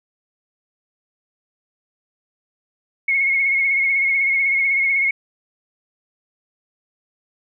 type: tone with vibrato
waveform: sine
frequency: 2179 Hz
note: C#7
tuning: 30 cents flat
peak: -15 dBFS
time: 3.08-5.11 s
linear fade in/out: 5 ms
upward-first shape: sine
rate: 16 Hz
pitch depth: 37 cents each way
effects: none